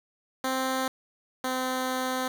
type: tone pair in turn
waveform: 10% pulse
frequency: 261.6 / 257.4 Hz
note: C4 / C4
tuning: 0 / -28 cents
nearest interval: unison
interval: 28 cents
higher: first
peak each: -18 / -19 dBFS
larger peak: first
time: 0.44-0.88 / 1.44-2.28 s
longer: second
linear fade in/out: 2 ms
effects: none